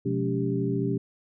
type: tone cluster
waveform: sine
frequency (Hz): 126.8 / 177.7 / 211.3 / 284 / 392.9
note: B2 / F3 / G#3 / C#4 / G4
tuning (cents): +46 / +30 / +30 / +42 / +4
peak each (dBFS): -29 / -31 / -33 / -30 / -30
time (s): 0.05-0.98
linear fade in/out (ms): 10
effects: none